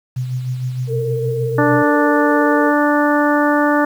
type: tone with tremolo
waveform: sine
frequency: 127 Hz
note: B2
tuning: 49 cents sharp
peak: -17 dBFS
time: 0.16-1.83 s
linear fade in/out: 10 ms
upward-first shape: sine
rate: 6.5 Hz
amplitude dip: 45%
type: tone with vibrato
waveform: sine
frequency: 456.2 Hz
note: A#4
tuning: 37 cents flat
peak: -19 dBFS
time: 0.87-2.73 s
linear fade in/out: 50 ms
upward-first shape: square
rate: 17 Hz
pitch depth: 25 cents each way
type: harmonic tone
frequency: 293.7 Hz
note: D4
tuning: in tune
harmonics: 1 / 2 / 3 / 4 / 5 / 6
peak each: -15 / -18 / -20 / -21 / -22 / -23 dBFS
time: 1.58-3.85 s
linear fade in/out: 5 ms
effects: 7-bit